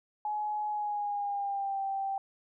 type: tone with pitch glide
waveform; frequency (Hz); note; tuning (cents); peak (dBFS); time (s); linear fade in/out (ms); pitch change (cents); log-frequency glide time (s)
sine; 843 to 782; G#5 to G5; +26 to -4; -30; 0.25-2.18; 2; -130; 0.69-1.81
effects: none